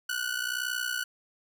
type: ring-modulated tone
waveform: sawtooth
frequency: 1480 Hz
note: F#6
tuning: in tune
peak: -23 dBFS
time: 0.09-1.04 s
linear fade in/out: 5 ms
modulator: 30.7 Hz
effects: none